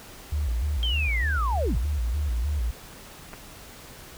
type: tone with vibrato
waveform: sine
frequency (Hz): 65.41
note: C2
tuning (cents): 0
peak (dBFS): -23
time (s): 0.32-2.71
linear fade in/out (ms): 5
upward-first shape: square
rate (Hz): 3.3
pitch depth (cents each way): 210
type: linear sweep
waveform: sine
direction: down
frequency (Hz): 3200 to 34.65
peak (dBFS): -26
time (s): 0.83-1.78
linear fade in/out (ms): 0
type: clicks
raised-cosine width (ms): 0.5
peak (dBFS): -25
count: 2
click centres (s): 3.333 / 3.338
effects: pink hiss -45 dBFS RMS until 4.17 s

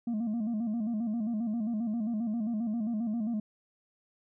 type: tone with vibrato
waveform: sine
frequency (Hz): 223.6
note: A3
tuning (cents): +28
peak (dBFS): -26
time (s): 0.07-3.4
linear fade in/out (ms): 5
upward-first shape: square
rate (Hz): 7.5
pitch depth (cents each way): 92
effects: tanh soft clip ceiling -28 dBFS

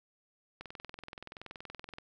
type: click train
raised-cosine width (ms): 0.3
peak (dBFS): -28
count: 30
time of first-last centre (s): 0.61-1.984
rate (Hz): 21.1
effects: none

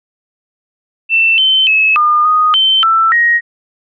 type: tone with pitch steps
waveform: sine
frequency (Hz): 2675 / 3079 / 2586 / 1212 / 1242 / 3093 / 1330 / 1882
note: E7 / G7 / E7 / D#6 / D#6 / G7 / E6 / A#6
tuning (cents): +25 / -32 / -34 / -46 / -3 / -24 / +15 / +16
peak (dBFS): -7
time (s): 1.09-3.41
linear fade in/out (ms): 50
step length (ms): 290
effects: none

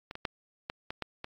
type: clicks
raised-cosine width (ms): 0.3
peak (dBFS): -24 / -24 / -14 / -18 / -20 / -18 / -22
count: 7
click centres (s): 0.111 / 0.154 / 0.252 / 0.699 / 0.905 / 1.023 / 1.244
effects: AAC 64 kbps

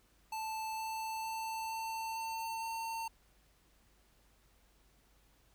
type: tone with pitch steps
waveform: square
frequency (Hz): 880 / 885.1 / 890.2 / 895.4 / 900.6 / 905.8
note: A5 / A5 / A5 / A5 / A5 / A#5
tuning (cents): 0 / +10 / +20 / +30 / +40 / -50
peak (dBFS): -38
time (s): 0.32-3.08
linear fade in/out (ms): 5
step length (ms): 460
effects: added 50 Hz sine -69 dBFS peak until 5.54 s + pink hiss -70 dBFS RMS until 5.54 s

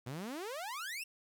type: exponential sweep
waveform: sawtooth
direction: up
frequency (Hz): 115.4 to 2812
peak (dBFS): -36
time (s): 0.06-1.04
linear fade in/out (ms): 10
effects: 11-bit

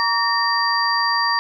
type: tone cluster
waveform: sine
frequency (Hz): 941 / 1142 / 1834 / 4715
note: A#5 / D6 / A#6 / D8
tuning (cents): +16 / -49 / -29 / +6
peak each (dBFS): -22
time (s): 0-1.39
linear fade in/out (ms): 0
effects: none

